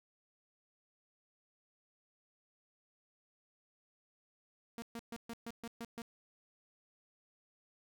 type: tone bursts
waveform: sawtooth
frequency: 232.2 Hz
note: A#3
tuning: 7 cents flat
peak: -38 dBFS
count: 8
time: 4.78-6.018 s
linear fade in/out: 0 ms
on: 41 ms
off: 130 ms
effects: none